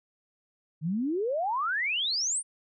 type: exponential sweep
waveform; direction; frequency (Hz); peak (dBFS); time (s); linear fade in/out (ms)
sine; up; 146.83 to 9450; -26; 0.81-2.43; 50
effects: none